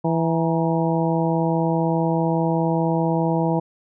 harmonic tone with a mistuned harmonic, 164.81 Hz, E3, in tune, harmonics 1 / 2 / 3 / 4 / 5 / 6, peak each -21 / -24 / -26 / -27 / -28 / -29 dBFS, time 0.04-3.6 s, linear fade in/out 10 ms, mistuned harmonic 6, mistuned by -76 cents, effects none

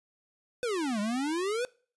square exponential two-way sweep, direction down then up, 512 to 200.9 to 512 Hz, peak -29 dBFS, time 0.63-1.65 s, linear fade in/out 0 ms, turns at 1 s, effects noise-tail reverb RT60 0.4 s tail -23 dB re dry + resampled to 24000 Hz

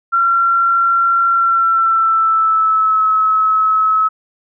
sine tone with pitch glide, 1367 to 1290.3 Hz, F6 to E6, -37 to -37 cents, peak -10 dBFS, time 0.12-4.09 s, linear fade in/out 20 ms, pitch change -100 cents, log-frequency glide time 1.3-3.05 s, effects none

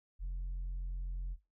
sine tone, 44 Hz, F1, 14 cents sharp, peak -33 dBFS, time 0.19-1.37 s, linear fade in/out 50 ms, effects noise-tail reverb RT60 0.2 s tail -17 dB re dry + tanh soft clip ceiling -35 dBFS

